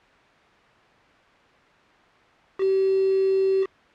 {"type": "tone with quantisation", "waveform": "sine", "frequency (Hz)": 384.6, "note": "G4", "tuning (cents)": -33, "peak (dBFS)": -18, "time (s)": [2.58, 3.67], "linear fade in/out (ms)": 50, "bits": 5, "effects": ["white hiss -54 dBFS RMS until 3.94 s", "low-pass 2000 Hz 12 dB/octave"]}